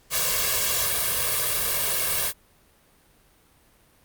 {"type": "noise with comb filter", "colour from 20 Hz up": "white", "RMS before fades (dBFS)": -24, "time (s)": [0.1, 2.33], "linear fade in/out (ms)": 50, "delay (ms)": 1.8, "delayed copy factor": 0.95, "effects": ["pink hiss -59 dBFS RMS until 4.04 s", "Opus 48 kbps"]}